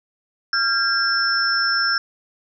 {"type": "tone cluster", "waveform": "sine", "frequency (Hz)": [1384, 1609, 5340], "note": ["F6", "G6", "E8"], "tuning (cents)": [-16, 45, 22], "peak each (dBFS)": [-22, -21, -21], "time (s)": [0.53, 1.98], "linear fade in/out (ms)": 2, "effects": []}